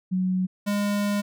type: tone pair in turn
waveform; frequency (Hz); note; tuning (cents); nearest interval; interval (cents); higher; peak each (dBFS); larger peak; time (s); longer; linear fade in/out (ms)
sine / square; 185 / 204.4; F#3 / G#3; 0 / -27; major second; 173; second; -21 / -23; first; 0.11-0.47 / 0.66-1.22; second; 20
effects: none